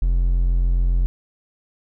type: tone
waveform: triangle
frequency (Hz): 43.65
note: F1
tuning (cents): 0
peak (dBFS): -13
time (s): 0.02-1.06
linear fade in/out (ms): 0
effects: none